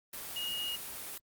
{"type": "tone in noise", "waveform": "sine", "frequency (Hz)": 2868, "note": "F7", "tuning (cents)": 45, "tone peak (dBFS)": -34, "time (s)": [0.36, 0.76], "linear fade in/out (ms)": 5, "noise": "white", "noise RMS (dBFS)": -42, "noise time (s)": [0.13, 1.18], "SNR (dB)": 5, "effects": ["Opus 32 kbps"]}